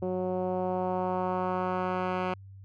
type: tone with low-pass filter sweep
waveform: 10% pulse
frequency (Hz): 183.5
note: F#3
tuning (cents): -14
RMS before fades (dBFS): -30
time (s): 0.02-2.34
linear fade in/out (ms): 5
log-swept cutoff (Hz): 470 to 2100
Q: 1.5
effects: added 97 Hz sine -45 dBFS peak until 2.64 s